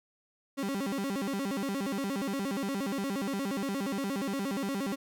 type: tone with vibrato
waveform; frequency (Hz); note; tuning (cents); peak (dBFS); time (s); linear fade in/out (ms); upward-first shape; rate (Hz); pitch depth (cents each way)
35% pulse; 233.1; A#3; 0; -29; 0.57-4.96; 20; square; 8.5; 290
effects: none